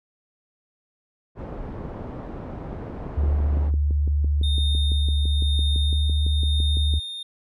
pink low-pass noise, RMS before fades -34 dBFS, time 1.35-3.72 s, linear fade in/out 50 ms, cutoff 750 Hz, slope 12 dB/octave
click train, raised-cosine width 3 ms, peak -21 dBFS, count 26, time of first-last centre 2.73-6.939 s, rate 5.94 Hz
sine tone with pitch glide, 72.9 to 74.56 Hz, D2 to D2, -12 to +27 cents, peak -18 dBFS, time 3.16-7 s, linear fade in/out 20 ms, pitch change +39 cents, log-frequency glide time 5.81-5.9 s
triangle tone with tremolo, 3656 Hz, A#7, 34 cents flat, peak -25 dBFS, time 4.43-7.23 s, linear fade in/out 5 ms, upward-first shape sine, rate 1 Hz, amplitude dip 40%
effects resampled to 32000 Hz

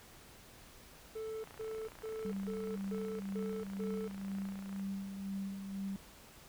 triangle tone bursts, 440 Hz, A4, in tune, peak -37 dBFS, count 7, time 1.15-4.08 s, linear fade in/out 10 ms, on 290 ms, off 150 ms
click train, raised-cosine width 0.5 ms, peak -37 dBFS, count 99, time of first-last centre 1.44-4.796 s, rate 29.2 Hz
sine tone with tremolo, 195.4 Hz, G3, 5 cents flat, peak -36 dBFS, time 2.25-5.96 s, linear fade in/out 0 ms, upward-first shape sine, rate 2 Hz, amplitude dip 50%
effects pink hiss -57 dBFS RMS until 6.48 s

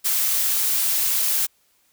blue noise, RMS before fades -21 dBFS, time 0.04-1.47 s, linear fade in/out 20 ms, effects white hiss -63 dBFS RMS until 1.92 s

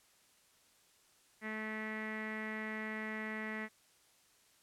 sawtooth tone with low-pass filter, 217 Hz, A3, 24 cents flat, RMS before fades -41 dBFS, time 1.41-3.69 s, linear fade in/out 50 ms, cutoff 2000 Hz, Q 8.8, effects white hiss -68 dBFS RMS until 4.62 s + low-pass 11000 Hz 12 dB/octave

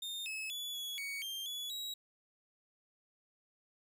40% pulse tone with pitch steps, 3647 / 2585 / 3429 / 3374 / 2239 / 3176 / 3407 / 3853 Hz, A#7 / E7 / A7 / G#7 / C#7 / G7 / G#7 / B7, -39 / -34 / -45 / +27 / +17 / +22 / +44 / -44 cents, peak -38 dBFS, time 0.02-1.94 s, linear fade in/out 5 ms, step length 240 ms, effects none

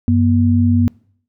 sine tone pair together, 95.33 / 240 Hz, G2 / B3, -48 / -49 cents, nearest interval octave + major third, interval 1599 cents, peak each -13 dBFS, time 0.08-0.88 s, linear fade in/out 0 ms, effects noise-tail reverb RT60 0.6 s tail -25 dB re dry

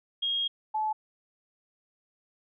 sine tone pair in turn, 3259 / 863.2 Hz, G#7 / A5, -33 / -33 cents, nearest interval octave + major seventh, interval 2300 cents, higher first, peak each -26 dBFS, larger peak neither, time 0.22-0.48 / 0.74-0.93 s, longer first, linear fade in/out 10 ms, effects none

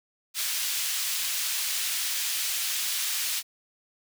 pink high-pass noise, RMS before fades -29 dBFS, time 0.34-3.43 s, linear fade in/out 50 ms, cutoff 2900 Hz, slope 12 dB/octave, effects none

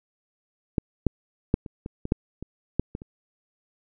clicks, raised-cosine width 3 ms, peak -9 / -7 / -6 / -24 / -20 / -18 / -7 / -22 / -8 / -19 / -27 dBFS, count 11, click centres 0.782 / 1.067 / 1.541 / 1.662 / 1.861 / 2.054 / 2.121 / 2.426 / 2.796 / 2.951 / 3.019 s, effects none

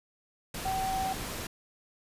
sine tone in noise, 764 Hz, G5, 45 cents flat, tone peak -29 dBFS, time 0.65-1.13 s, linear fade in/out 5 ms, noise pink, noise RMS -37 dBFS, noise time 0.54-1.47 s, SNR +5 dB, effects resampled to 32000 Hz

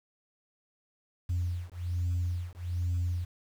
sine beating tone pair, 87.31 / 88.51 Hz, F2 / F2, 0 / +24 cents, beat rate 1.2 Hz, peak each -31 dBFS, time 1.29-3.25 s, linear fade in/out 10 ms, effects tanh soft clip ceiling -24 dBFS + 9-bit

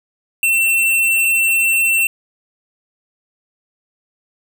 square tone pair in turn, 2698 / 2698 Hz, E7 / E7, +40 / +40 cents, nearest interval unison, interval 0 cents, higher neither, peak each -13 dBFS, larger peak neither, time 0.43-1.25 / 1.25-2.07 s, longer neither, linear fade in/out 2 ms, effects none

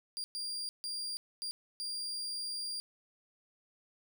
35% pulse tone bursts at uneven times, 4779 Hz, D8, 29 cents sharp, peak -35 dBFS, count 5, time 0.17-0.24 / 0.35-0.69 / 0.84-1.17 / 1.42-1.51 / 1.8-2.8 s, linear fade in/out 0 ms, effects none

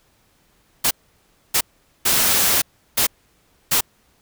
white noise bursts at uneven times, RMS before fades -17 dBFS, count 5, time 0.84-0.91 / 1.54-1.61 / 2.05-2.62 / 2.97-3.07 / 3.71-3.81 s, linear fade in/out 10 ms, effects pink hiss -60 dBFS RMS until 4.21 s

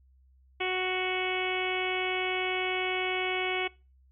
harmonic tone, 370 Hz, F#4, in tune, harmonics 1 / 2 / 3 / 4 / 5 / 6 / 7 / 8 / 9, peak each -32 / -35 / -40 / -41 / -43 / -33 / -38 / -38 / -43 dBFS, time 0.6-3.68 s, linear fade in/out 10 ms, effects noise-tail reverb RT60 0.3 s tail -23 dB re dry + added 65 Hz sine -58 dBFS peak until 4.11 s

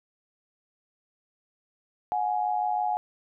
sine tone pair together, 730 / 836 Hz, F#5 / G#5, -24 / +11 cents, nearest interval major second, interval 235 cents, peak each -27 dBFS, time 2.12-2.97 s, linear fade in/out 0 ms, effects none

